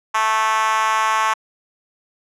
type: tone with high-pass filter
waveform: 5% pulse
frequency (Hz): 219.2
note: A3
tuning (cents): -6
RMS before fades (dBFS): -18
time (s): 0.14-1.34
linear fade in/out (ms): 10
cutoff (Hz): 990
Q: 5.4
effects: low-pass 9000 Hz 12 dB/octave